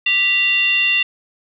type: tone with frequency modulation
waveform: sine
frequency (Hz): 2763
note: F7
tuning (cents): -19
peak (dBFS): -13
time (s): 0.06-1.03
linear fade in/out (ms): 5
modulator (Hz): 792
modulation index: 0.7
effects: none